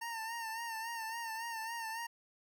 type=tone with vibrato; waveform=25% pulse; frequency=910 Hz; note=A#5; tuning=42 cents flat; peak=-35 dBFS; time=0.01-2.07 s; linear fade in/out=10 ms; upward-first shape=sine; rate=3.6 Hz; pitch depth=51 cents each way; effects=none